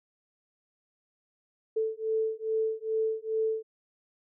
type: beating tone pair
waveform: sine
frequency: 440 / 442.4 Hz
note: A4 / A4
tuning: 0 / +9 cents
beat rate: 2.4 Hz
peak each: -30 / -30 dBFS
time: 1.76-3.63 s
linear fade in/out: 10 ms
effects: none